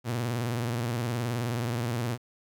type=tone with vibrato; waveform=sawtooth; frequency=118.6 Hz; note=A#2; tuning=30 cents sharp; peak=-24 dBFS; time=0.04-2.18 s; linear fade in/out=50 ms; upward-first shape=sine; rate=19 Hz; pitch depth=110 cents each way; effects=11-bit